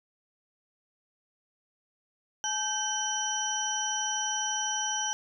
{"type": "tone cluster", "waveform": "sine", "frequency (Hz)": [853, 1556, 3068, 5840], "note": ["G#5", "G6", "G7", "F#8"], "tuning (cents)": [46, -13, -38, -24], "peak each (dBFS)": [-34, -36, -35, -31], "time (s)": [2.44, 5.13], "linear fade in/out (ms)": 0, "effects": []}